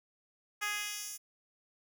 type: tone with high-pass filter sweep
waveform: 10% pulse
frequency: 415.3 Hz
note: G#4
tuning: in tune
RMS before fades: -38 dBFS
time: 0.61-1.18 s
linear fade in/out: 20 ms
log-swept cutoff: 1300 to 8200 Hz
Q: 1
effects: none